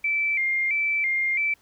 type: tone with vibrato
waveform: sine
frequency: 2217 Hz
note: C#7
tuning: in tune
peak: -21 dBFS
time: 0.04-1.54 s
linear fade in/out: 5 ms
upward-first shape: square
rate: 1.5 Hz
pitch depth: 81 cents each way
effects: pink hiss -61 dBFS RMS until 1.61 s